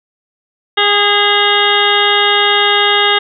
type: harmonic tone with a mistuned harmonic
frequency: 409.2 Hz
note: G#4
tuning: 26 cents flat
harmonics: 1 / 2 / 3 / 4 / 5 / 7 / 8 / 9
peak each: -17 / -17 / -17 / -17 / -17 / -17 / -17 / -17 dBFS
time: 0.77-3.19 s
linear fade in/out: 10 ms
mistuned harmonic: 3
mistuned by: +16 cents
effects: none